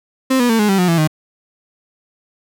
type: tone with pitch steps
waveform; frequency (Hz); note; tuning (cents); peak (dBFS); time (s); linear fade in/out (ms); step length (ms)
35% pulse; 262.4 / 243.4 / 225.8 / 209.5 / 194.32 / 180.26 / 167.22 / 155.13; C4 / B3 / A3 / G#3 / G3 / F#3 / E3 / D#3; +5 / -25 / +45 / +15 / -15 / -45 / +25 / -5; -10; 0.3-1.076; 10; 97
effects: none